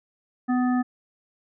harmonic tone, 250.1 Hz, B3, 22 cents sharp, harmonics 1 / 3 / 5 / 7, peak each -20 / -30 / -34 / -37 dBFS, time 0.48-0.83 s, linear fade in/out 20 ms, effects none

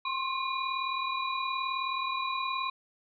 sine tone cluster, 1052 / 1091 / 2427 / 3915 Hz, C6 / C#6 / D#7 / B7, +9 / -28 / -44 / -16 cents, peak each -32 / -37 / -37 / -38 dBFS, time 0.05-2.7 s, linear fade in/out 5 ms, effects none

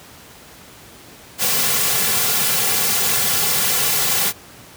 white noise with comb filter, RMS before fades -18 dBFS, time 1.38-4.33 s, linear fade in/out 50 ms, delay 3.2 ms, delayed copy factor -0.9, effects pink hiss -42 dBFS RMS until 4.76 s + high-pass 80 Hz 12 dB/octave

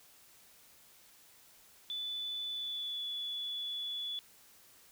sine tone with pitch glide, 3486 to 3428 Hz, A7 to A7, -17 to -46 cents, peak -36 dBFS, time 1.9-4.19 s, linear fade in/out 0 ms, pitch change -29 cents, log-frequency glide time 2.5-3.04 s, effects white hiss -61 dBFS RMS until 4.91 s

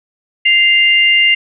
sine tone pair together, 2087 / 2798 Hz, C7 / F7, -5 / +3 cents, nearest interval perfect fourth, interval 508 cents, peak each -10 dBFS, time 0.45-1.35 s, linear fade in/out 10 ms, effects none

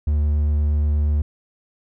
triangle tone, 74.3 Hz, D2, 21 cents sharp, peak -14 dBFS, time 0.07-1.22 s, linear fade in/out 5 ms, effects none

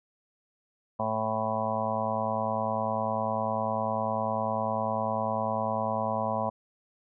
harmonic tone, 110 Hz, A2, in tune, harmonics 1 / 2 / 4 / 5 / 6 / 7 / 8 / 9 / 10, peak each -38 / -35 / -44 / -34 / -33 / -34 / -41 / -32 / -41 dBFS, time 0.99-6.5 s, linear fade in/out 10 ms, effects none

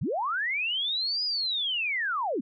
sine linear two-way sweep, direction up then down, 82.41 to 5010 to 201.4 Hz, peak -26 dBFS, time 0.01-2.41 s, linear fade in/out 10 ms, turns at 1.24 s, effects none

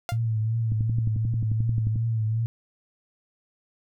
sawtooth tone with exponential decay, 698.5 Hz, F5, in tune, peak -22 dBFS, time 0.09-0.18 s, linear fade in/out 0 ms, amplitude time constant 18 ms
sine tone with vibrato, 111.9 Hz, A2, 30 cents sharp, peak -22 dBFS, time 0.12-2.46 s, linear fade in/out 0 ms, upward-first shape triangle, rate 2.7 Hz, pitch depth 61 cents each way
click train, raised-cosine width 5 ms, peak -18 dBFS, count 15, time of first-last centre 0.72-1.959 s, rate 11.3 Hz
effects none

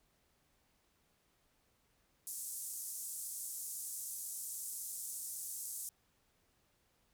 white band-pass noise, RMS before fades -44 dBFS, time 2.27-5.89 s, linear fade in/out 0 ms, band 7100 to 12000 Hz, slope 24 dB/octave, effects pink hiss -75 dBFS RMS until 7.13 s

